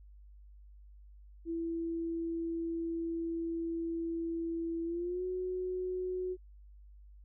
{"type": "tone with pitch glide", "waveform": "sine", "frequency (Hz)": [332.6, 366.9], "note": ["E4", "F#4"], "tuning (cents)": [16, -15], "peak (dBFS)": -33, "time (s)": [1.45, 6.37], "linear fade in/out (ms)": 50, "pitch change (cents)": 169, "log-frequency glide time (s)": [4.84, 5.24], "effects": ["added 50 Hz sine -52 dBFS peak until 7.24 s"]}